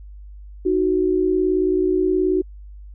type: tone pair together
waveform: sine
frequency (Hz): 311.3 / 370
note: D#4 / F#4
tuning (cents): +1 / 0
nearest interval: minor third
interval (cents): 299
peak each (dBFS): -21 / -17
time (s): 0.65-2.42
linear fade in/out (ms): 10
effects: added 50 Hz sine -36 dBFS peak until 2.94 s